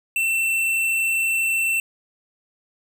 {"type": "tone with tanh clipping", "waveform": "sine", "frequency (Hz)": 2687, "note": "E7", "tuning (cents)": 33, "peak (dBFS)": -20, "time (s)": [0.16, 1.8], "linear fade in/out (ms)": 2, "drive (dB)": 18, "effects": []}